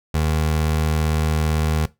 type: tone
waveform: 25% pulse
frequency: 77.78 Hz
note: D#2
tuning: in tune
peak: -14 dBFS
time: 0.14-1.86 s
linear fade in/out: 5 ms
effects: noise-tail reverb RT60 0.2 s tail -18 dB re dry